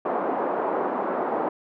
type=band-pass noise; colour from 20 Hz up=white; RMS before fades=-26 dBFS; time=0.05-1.49 s; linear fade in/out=5 ms; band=250 to 1000 Hz; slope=24 dB/octave; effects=none